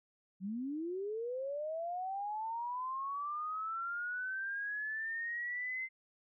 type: linear sweep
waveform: sine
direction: up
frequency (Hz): 179.7 to 2077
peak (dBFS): -36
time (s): 0.4-5.89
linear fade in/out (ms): 50
effects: none